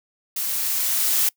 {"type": "noise with level ramp", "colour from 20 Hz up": "blue", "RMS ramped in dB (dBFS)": [-26, -19], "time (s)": [0.36, 1.29], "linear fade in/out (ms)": 5, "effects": ["noise-tail reverb RT60 0.1 s tail -25 dB re dry"]}